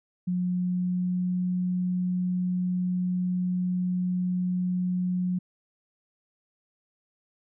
sine tone with pitch glide, 180 to 181.04 Hz, F#3 to F#3, -47 to -37 cents, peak -24 dBFS, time 0.27-5.39 s, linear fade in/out 10 ms, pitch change +10 cents, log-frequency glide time 0.52-1.46 s, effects none

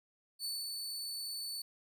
sawtooth tone with ADSR envelope, 4483 Hz, C#8, 19 cents sharp, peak -33 dBFS, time 0.39-1.62 s, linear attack 56 ms, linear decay 220 ms, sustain -3 dB, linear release 5 ms, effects none

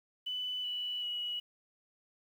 sine tone with pitch steps, 2992 / 2959 / 2927 Hz, F#7 / F#7 / F#7, +19 / -1 / -19 cents, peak -34 dBFS, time 0.26-1.4 s, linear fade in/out 10 ms, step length 380 ms, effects 10-bit

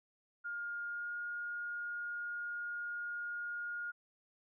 sine tone with pitch glide, 1415 to 1425.7 Hz, F6 to F6, +22 to +35 cents, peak -38 dBFS, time 0.44-3.92 s, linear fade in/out 20 ms, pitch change +13 cents, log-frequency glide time 0.88-1.1 s, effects none

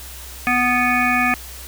harmonic tone, 246.9 Hz, B3, in tune, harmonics 1 / 3 / 5 / 7 / 9 / 10, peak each -22 / -22 / -22 / -22 / -22 / -22 dBFS, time 0.47-1.34 s, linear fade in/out 0 ms, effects added 63 Hz sine -37 dBFS peak until 1.67 s + white hiss -37 dBFS RMS until 1.67 s

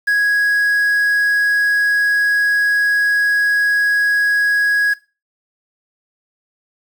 triangle tone with quantisation, 1661.2 Hz, G#6, in tune, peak -10 dBFS, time 0.07-4.94 s, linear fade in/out 10 ms, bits 6, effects noise-tail reverb RT60 0.3 s tail -19 dB re dry

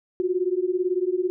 sine beating tone pair, 355.4 / 373.4 Hz, F4 / F#4, +30 / +16 cents, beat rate 18 Hz, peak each -24 dBFS, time 0.2-1.3 s, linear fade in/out 0 ms, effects none

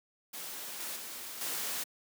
white noise with level steps, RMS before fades -42 / -39 / -43 / -36 dBFS, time 0.33-1.84 s, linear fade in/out 10 ms, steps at 0.8 / 0.96 / 1.41 s, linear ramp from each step 5 ms, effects high-pass 200 Hz 12 dB/octave

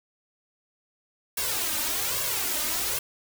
white noise with flanger, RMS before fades -28 dBFS, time 1.37-2.99 s, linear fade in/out 5 ms, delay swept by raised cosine 1.8 to 3.3 ms, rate 1.2 Hz, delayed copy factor +0.8, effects none

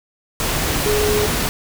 sine tone in noise, 419.8 Hz, G#4, 19 cents sharp, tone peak -17 dBFS, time 0.86-1.26 s, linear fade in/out 0 ms, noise pink, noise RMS -20 dBFS, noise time 0.4-1.49 s, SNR 0 dB, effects none

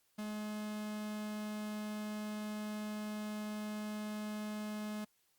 45% pulse tone, 211.8 Hz, G#3, 34 cents sharp, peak -39 dBFS, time 0.18-5.05 s, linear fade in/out 10 ms, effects white hiss -75 dBFS RMS until 5.38 s + Opus 48 kbps

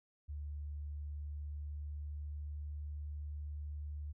sine tone with pitch glide, 73.42 to 74.02 Hz, D2 to D2, 0 to +14 cents, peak -40 dBFS, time 0.28-4.13 s, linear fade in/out 20 ms, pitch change +14 cents, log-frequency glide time 0.7-2.8 s, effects none

